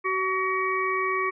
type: harmonic tone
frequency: 377.3 Hz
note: F#4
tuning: 34 cents sharp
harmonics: 1 / 3 / 5 / 6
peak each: -29 / -26 / -32 / -30 dBFS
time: 0.04-1.31 s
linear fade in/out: 20 ms
effects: none